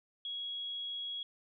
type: tone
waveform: sine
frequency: 3322 Hz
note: G#7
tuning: in tune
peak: -37 dBFS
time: 0.25-1.23 s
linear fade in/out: 2 ms
effects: none